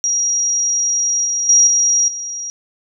sine tone with level steps, 5710 Hz, F8, 37 cents sharp, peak -14 / -16 / -7 / -11 / -23 dBFS, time 0.04-2.5 s, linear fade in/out 0 ms, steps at 1.25 / 1.49 / 1.67 / 2.08 s, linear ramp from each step 2 ms, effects none

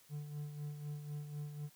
triangle tone with tremolo, 147.7 Hz, D3, 10 cents sharp, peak -37 dBFS, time 0.09-1.7 s, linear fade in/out 50 ms, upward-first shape sine, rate 4 Hz, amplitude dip 55%, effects white hiss -65 dBFS RMS until 1.75 s

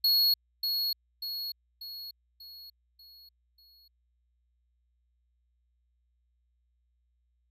square tone with echo, 4331 Hz, C#8, 41 cents flat, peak -22 dBFS, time 0.04-0.34 s, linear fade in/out 5 ms, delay 590 ms, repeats 6, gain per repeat -6 dB, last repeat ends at 3.88 s, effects added 60 Hz sine -70 dBFS peak until 7.5 s

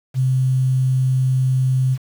sine tone, 130 Hz, C3, 11 cents flat, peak -14 dBFS, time 0.14-1.98 s, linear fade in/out 50 ms, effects 7-bit

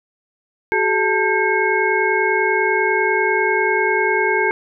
sine tone cluster, 377.1 / 427.2 / 890 / 1596 / 2177 Hz, F#4 / G#4 / A5 / G6 / C#7, +33 / +49 / +20 / +31 / -32 cents, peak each -21 dBFS, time 0.72-4.51 s, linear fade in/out 0 ms, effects none

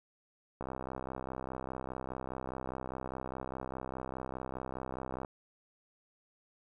click train, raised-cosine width 1 ms, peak -25 dBFS, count 302, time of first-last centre 0.61-5.248 s, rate 64.9 Hz, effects 11-bit

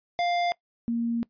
square / sine tone pair in turn, 699 / 233.3 Hz, F5 / A#3, +1 / +2 cents, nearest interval octave + perfect fifth, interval 1899 cents, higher first, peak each -24 dBFS, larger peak neither, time 0.19-0.52 / 0.88-1.23 s, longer second, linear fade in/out 0 ms, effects noise-tail reverb RT60 0.1 s tail -21 dB re dry + resampled to 11025 Hz

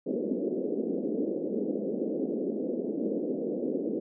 pink band-pass noise, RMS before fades -31 dBFS, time 0.06-4 s, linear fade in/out 10 ms, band 210 to 520 Hz, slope 48 dB/octave, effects none

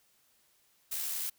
blue noise with amplitude modulation, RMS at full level -34 dBFS, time 0.91-1.3 s, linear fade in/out 10 ms, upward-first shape sine, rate 71.5 Hz, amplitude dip 30%, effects white hiss -69 dBFS RMS until 1.38 s

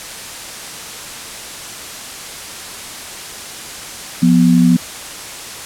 sine tone pair together, 174.61 / 246.7 Hz, F3 / B3, 0 / -2 cents, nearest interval tritone, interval 598 cents, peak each -10 dBFS, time 4.22-4.77 s, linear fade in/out 10 ms, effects white hiss -29 dBFS RMS until 5.65 s + low-pass 10000 Hz 12 dB/octave

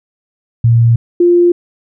sine tone pair in turn, 116.54 / 349.2 Hz, A#2 / F4, 0 / 0 cents, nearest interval octave + perfect fifth, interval 1900 cents, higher second, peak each -5 dBFS, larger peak neither, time 0.64-0.96 / 1.2-1.52 s, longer neither, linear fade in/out 5 ms, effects none

